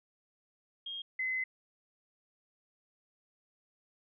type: tone pair in turn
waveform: sine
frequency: 3240 / 2041 Hz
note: G#7 / C7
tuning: -43 / -44 cents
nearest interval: minor sixth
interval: 801 cents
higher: first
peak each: -38 / -31 dBFS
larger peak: second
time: 0.86-1.02 / 1.19-1.44 s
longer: second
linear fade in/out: 5 ms
effects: none